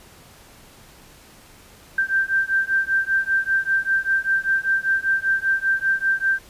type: beating tone pair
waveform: sine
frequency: 1568 / 1573.1 Hz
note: G6 / G6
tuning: 0 / +6 cents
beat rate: 5.1 Hz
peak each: -21 / -21 dBFS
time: 1.98-6.39 s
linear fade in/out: 5 ms
effects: pink hiss -48 dBFS RMS until 6.49 s + resampled to 32000 Hz